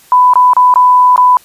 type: tone with dropouts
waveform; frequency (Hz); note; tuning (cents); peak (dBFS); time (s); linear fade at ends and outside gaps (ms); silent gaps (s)
sine; 997; B5; +16; -3; 0.12-1.37; 1; 0.336-0.356 / 0.534-0.566 / 0.74-0.758 / 1.161-1.178
effects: white hiss -43 dBFS RMS until 1.44 s + resampled to 32000 Hz